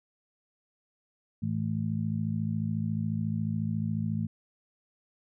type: harmonic tone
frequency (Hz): 54.1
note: A1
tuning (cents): -29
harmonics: 2 / 3 / 4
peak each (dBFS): -32 / -32 / -32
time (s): 1.42-4.27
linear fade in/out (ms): 10
effects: none